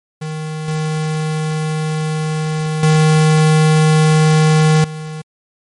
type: tone with level steps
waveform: square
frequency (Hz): 155.8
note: D#3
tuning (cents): +3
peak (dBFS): -22 / -17 / -9 / -25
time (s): 0.21-5.22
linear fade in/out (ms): 10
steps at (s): 0.68 / 2.83 / 4.84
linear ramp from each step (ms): 2
effects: MP3 48 kbps